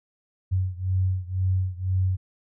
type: beating tone pair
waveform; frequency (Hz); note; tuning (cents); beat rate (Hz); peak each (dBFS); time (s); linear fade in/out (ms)
sine; 92.5 / 94.5; F#2 / F#2; 0 / +37; 2; -24 / -26; 0.51-2.17; 20
effects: none